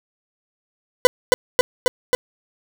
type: tone with echo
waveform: 40% pulse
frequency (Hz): 500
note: B4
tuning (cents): +21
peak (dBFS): -5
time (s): 1.05-1.07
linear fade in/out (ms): 0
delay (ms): 270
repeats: 4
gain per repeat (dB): -2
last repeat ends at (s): 2.15
effects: none